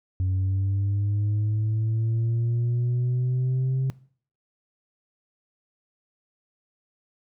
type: linear sweep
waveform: sine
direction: up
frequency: 92.5 to 132.8 Hz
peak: -19 dBFS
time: 0.2-3.9 s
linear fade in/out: 0 ms
effects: noise-tail reverb RT60 0.5 s tail -22 dB re dry + tanh soft clip ceiling -20 dBFS